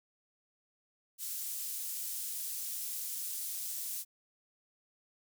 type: high-pass noise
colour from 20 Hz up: pink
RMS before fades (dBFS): -39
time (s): 1.18-4.05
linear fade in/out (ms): 50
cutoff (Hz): 8700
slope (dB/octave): 12
effects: none